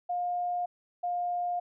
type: tone pair in turn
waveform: sine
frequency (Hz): 710 / 707.5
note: F5 / F5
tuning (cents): +28 / +22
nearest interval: unison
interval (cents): 6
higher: first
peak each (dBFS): -28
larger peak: neither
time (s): 0.09-0.66 / 1.03-1.6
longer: neither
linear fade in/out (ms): 10
effects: none